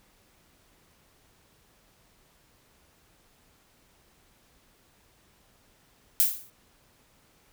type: noise with exponential decay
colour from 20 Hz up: violet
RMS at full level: -18 dBFS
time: 6.2-6.5 s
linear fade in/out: 0 ms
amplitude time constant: 65 ms
effects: pink hiss -63 dBFS RMS until 7.52 s